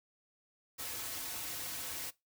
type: noise with comb filter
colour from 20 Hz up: white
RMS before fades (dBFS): -41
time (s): 0.78-2.11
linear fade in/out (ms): 20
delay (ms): 5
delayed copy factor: -0.8
effects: noise-tail reverb RT60 0.2 s tail -20 dB re dry